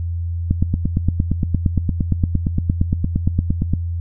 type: click train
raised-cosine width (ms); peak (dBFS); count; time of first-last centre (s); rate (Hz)
5; -4; 29; 0.51-3.736; 8.68
effects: noise-tail reverb RT60 0.2 s tail -26 dB re dry + added 85 Hz sine -20 dBFS peak until 4 s